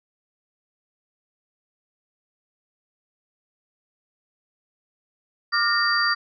sine tone cluster, 1184 / 1411 / 1840 / 4688 Hz, D6 / F6 / A#6 / D8, +14 / +17 / -23 / -4 cents, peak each -24 dBFS, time 5.52-6.15 s, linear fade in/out 20 ms, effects none

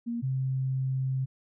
sine tone pair in turn, 235 / 131.89 Hz, A#3 / C3, +14 / +14 cents, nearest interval minor seventh, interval 1000 cents, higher first, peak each -29 / -26 dBFS, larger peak second, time 0.06-0.22 / 0.22-1.26 s, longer second, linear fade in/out 20 ms, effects none

